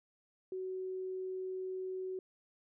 sine tone, 374 Hz, F#4, 19 cents sharp, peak -37 dBFS, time 0.52-2.19 s, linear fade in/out 2 ms, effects none

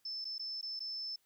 sine tone with dropouts, 5274 Hz, E8, in tune, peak -38 dBFS, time 0.05-1.16 s, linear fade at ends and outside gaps 5 ms, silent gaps 0.245-0.251 / 0.382-0.394 / 0.613-0.627 / 0.794-0.803 s, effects white hiss -75 dBFS RMS until 1.25 s

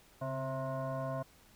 sine tone with frequency modulation, 261.6 Hz, C4, in tune, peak -34 dBFS, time 0.21-1.23 s, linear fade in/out 10 ms, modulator 398 Hz, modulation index 1.9, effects pink hiss -62 dBFS RMS until 1.55 s

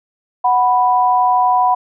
sine tone pair together, 740 / 987.8 Hz, F#5 / B5, 0 / 0 cents, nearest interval perfect fourth, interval 500 cents, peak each -13 dBFS, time 0.44-1.75 s, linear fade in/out 10 ms, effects none

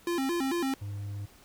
square tone with vibrato, 304 Hz, D#4, 40 cents flat, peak -28 dBFS, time 0.07-0.74 s, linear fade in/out 2 ms, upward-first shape square, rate 4.5 Hz, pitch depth 220 cents each way
triangle tone, 101.3 Hz, G#2, 43 cents flat, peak -32 dBFS, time 0.81-1.26 s, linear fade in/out 10 ms
effects pink hiss -57 dBFS RMS until 1.44 s

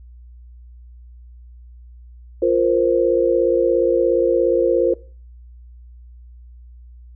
sine chord, F suspended fourth, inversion none, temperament equal, 349.2 / 466.2 / 523.3 Hz, F4 / Bb4 / C5, 0 / 0 / 0 cents, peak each -18 dBFS, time 2.42-4.94 s, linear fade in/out 5 ms, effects noise-tail reverb RT60 0.4 s tail -21 dB re dry + added 60 Hz sine -39 dBFS peak until 7.15 s

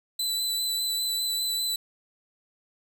sawtooth tone with vibrato, 3996 Hz, B7, 20 cents sharp, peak -23 dBFS, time 0.19-1.76 s, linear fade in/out 5 ms, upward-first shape triangle, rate 5 Hz, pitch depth 19 cents each way, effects none

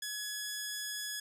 10% pulse tone, 1687 Hz, G#6, 27 cents sharp, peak -28 dBFS, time 0.02-1.2 s, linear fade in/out 5 ms, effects none

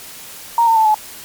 sine tone with pitch steps, 932.3 / 906.3 / 881 / 856.4 Hz, A#5 / A#5 / A5 / A5, 0 / -49 / +2 / -47 cents, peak -9 dBFS, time 0.58-0.944 s, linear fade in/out 2 ms, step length 91 ms, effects white hiss -35 dBFS RMS until 1.24 s + MP3 96 kbps

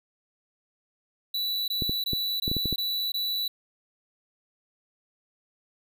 square tone bursts, 3951 Hz, B7, in tune, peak -27 dBFS, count 6, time 1.34-3.48 s, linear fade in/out 5 ms, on 340 ms, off 20 ms
clicks, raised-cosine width 3 ms, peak -17 dBFS, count 8, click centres 1.822 / 1.895 / 2.133 / 2.479 / 2.515 / 2.567 / 2.657 / 2.727 s
effects none

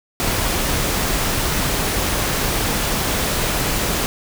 pink noise, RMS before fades -20 dBFS, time 0.2-4.06 s, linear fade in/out 0 ms, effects none

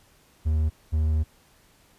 triangle tone pair in turn, 77.78 / 77.78 Hz, D#2 / D#2, 0 / 0 cents, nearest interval unison, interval 0 cents, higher neither, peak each -18 dBFS, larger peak neither, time 0.45-0.7 / 0.92-1.24 s, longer second, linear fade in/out 20 ms, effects pink hiss -59 dBFS RMS until 1.98 s + resampled to 32000 Hz

